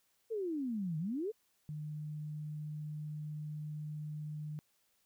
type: exponential two-way sweep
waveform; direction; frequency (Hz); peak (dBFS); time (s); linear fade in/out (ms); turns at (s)
sine; down then up; 466.2 to 150 to 466.2; -34; 0.3-1.32; 20; 0.98
type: tone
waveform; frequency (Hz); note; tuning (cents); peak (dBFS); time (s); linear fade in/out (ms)
sine; 151.3; D#3; -48; -39; 1.69-4.59; 0
effects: white hiss -75 dBFS RMS until 5.05 s